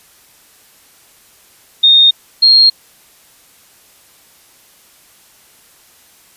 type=tone pair in turn; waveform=sine; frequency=3683 / 4239 Hz; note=A#7 / C8; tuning=-22 / +22 cents; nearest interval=major second; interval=244 cents; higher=second; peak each=-4 dBFS; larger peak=neither; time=1.83-2.11 / 2.42-2.7 s; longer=neither; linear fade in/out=10 ms; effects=white hiss -47 dBFS RMS until 6.36 s + resampled to 32000 Hz